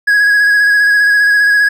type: tone with vibrato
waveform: triangle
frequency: 1661.2 Hz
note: G#6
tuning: in tune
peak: -5 dBFS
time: 0.07-1.69 s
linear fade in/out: 10 ms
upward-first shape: square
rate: 15 Hz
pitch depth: 18 cents each way
effects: none